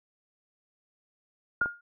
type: tone with exponential decay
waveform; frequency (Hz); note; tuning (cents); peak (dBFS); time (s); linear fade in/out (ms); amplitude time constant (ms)
sine; 1419; F6; +27; -20; 1.61-1.81; 5; 43
type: clicks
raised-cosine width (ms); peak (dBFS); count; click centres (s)
1; -24; 2; 1.616 / 1.659
effects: none